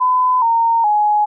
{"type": "tone with pitch steps", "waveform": "sine", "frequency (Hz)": [1009, 919.9, 838.7], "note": ["B5", "A#5", "G#5"], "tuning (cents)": [37, -23, 17], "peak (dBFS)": -11, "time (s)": [0, 1.26], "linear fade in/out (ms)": 20, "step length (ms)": 420, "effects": []}